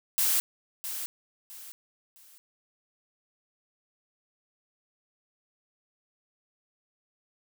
blue noise with echo, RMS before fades -25 dBFS, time 0.18-0.4 s, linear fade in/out 0 ms, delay 660 ms, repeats 3, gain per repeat -10 dB, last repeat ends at 2.38 s, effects none

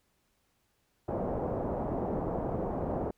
white low-pass noise, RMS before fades -33 dBFS, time 1.08-3.11 s, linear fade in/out 5 ms, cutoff 720 Hz, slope 24 dB/octave, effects pink hiss -74 dBFS RMS until 3.17 s

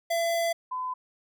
square / sine tone pair in turn, 674 / 1013.1 Hz, E5 / B5, +38 / +44 cents, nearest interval perfect fifth, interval 706 cents, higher second, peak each -25 / -29 dBFS, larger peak first, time 0.1-0.53 / 0.71-0.94 s, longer first, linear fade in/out 10 ms, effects none

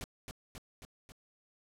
pink noise with echo, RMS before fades -41 dBFS, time 0.01-0.04 s, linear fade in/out 0 ms, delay 270 ms, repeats 4, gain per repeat -3 dB, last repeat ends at 1.12 s, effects low-pass 12000 Hz 12 dB/octave

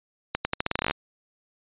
accelerating click train, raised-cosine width 0.3 ms, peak -8 dBFS, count 14, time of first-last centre 0.35-0.91 s, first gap 100 ms, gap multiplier 0.84, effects resampled to 8000 Hz

